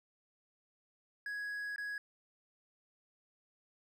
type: tone with dropouts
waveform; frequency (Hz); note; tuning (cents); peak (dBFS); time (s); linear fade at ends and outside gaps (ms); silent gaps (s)
triangle; 1666; G#6; +5; -36; 1.26-1.98; 2; 1.761-1.781
effects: none